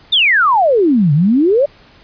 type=exponential two-way sweep; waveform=sine; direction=down then up; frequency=3729 to 138.2 to 603 Hz; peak=-8 dBFS; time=0.12-1.66 s; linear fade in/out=10 ms; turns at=1.13 s; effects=pink hiss -45 dBFS RMS until 2.03 s + resampled to 11025 Hz